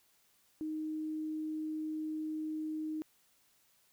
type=tone; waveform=sine; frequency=311.1 Hz; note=D#4; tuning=in tune; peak=-35 dBFS; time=0.61-3.02 s; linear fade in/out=0 ms; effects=white hiss -70 dBFS RMS until 3.92 s